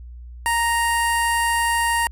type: tone with notch filter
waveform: 15% pulse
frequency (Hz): 932.3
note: A#5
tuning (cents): 0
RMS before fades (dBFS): -20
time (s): 0.46-2.07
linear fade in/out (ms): 0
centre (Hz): 3600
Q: 0.96
effects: added 60 Hz sine -35 dBFS peak until 2.11 s + resampled to 32000 Hz